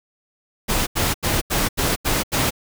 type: noise bursts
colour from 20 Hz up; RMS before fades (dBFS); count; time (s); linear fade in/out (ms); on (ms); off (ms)
pink; -20; 7; 0.68-2.508; 20; 190; 83
effects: none